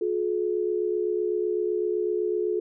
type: tone pair together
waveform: sine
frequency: 358.7 / 426.6 Hz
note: F4 / G#4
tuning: +46 / +46 cents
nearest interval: minor third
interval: 300 cents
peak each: -26 dBFS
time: 0.01-2.6 s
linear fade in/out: 5 ms
effects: none